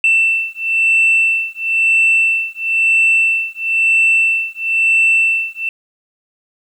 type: beating tone pair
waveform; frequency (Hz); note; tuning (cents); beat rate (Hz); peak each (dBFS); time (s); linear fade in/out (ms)
sine; 2675 / 2676; E7 / E7; +25 / +25; 1; -13; 0.04-5.69; 2
effects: tanh soft clip ceiling -6 dBFS + 8-bit